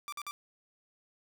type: tone bursts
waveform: sawtooth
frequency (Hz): 1174.7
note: D6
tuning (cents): 0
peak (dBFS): -34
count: 3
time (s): 0.08-0.31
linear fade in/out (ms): 0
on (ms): 44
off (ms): 49
effects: none